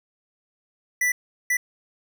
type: tone bursts at uneven times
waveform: square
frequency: 1975.5 Hz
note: B6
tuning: in tune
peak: -20 dBFS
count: 2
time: 1.01-1.12 / 1.5-1.57 s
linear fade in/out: 5 ms
effects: none